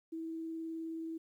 sine tone with vibrato, 325.5 Hz, E4, 22 cents flat, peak -38 dBFS, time 0.12-1.18 s, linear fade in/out 10 ms, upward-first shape sine, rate 19 Hz, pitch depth 9 cents each way, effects 12-bit

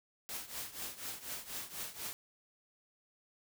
white noise with tremolo, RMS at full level -40 dBFS, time 0.29-2.13 s, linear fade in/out 0 ms, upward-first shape triangle, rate 4.1 Hz, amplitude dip 85%, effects none

